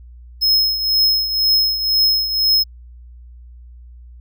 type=tone with tremolo; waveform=square; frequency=5160 Hz; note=E8; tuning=38 cents flat; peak=-11 dBFS; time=0.41-2.64 s; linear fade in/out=20 ms; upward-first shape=triangle; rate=2 Hz; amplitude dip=70%; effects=added 60 Hz sine -37 dBFS peak until 4.2 s